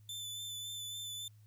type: tone with vibrato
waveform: sawtooth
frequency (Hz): 3520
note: A7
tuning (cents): 0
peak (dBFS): -38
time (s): 0.09-1.28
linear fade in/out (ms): 2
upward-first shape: sine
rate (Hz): 3.6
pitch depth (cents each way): 19
effects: added 106 Hz sine -57 dBFS peak until 1.46 s + white hiss -75 dBFS RMS until 1.46 s